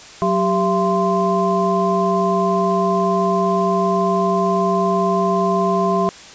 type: tone cluster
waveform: sine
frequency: 185.1 / 392.8 / 677 / 1040 Hz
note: F#3 / G4 / E5 / C6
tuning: +1 / +4 / +46 / -11 cents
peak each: -20 dBFS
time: 0.22-6.09 s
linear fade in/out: 0 ms
effects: white hiss -39 dBFS RMS until 6.34 s + resampled to 16000 Hz